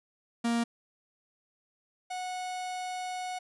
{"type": "tone pair in turn", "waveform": "45% pulse", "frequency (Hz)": [234, 733.7], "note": ["A#3", "F#5"], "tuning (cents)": [7, -15], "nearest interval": "octave + minor sixth", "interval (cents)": 1978, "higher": "second", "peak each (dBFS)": [-26, -34], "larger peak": "first", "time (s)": [[0.44, 0.64], [2.1, 3.39]], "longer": "second", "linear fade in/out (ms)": 10, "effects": ["resampled to 24000 Hz"]}